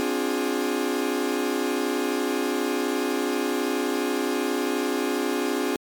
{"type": "chord", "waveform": "40% pulse", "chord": "D half-diminished seventh", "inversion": "third", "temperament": "equal with one note detuned", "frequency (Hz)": [261.6, 293.7, 356.4, 415.3], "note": ["C4", "D4", "F4", "Ab4"], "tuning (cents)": [0, 0, 35, 0], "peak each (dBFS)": -28, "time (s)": [0, 5.76], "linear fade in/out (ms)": 0, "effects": ["MP3 96 kbps"]}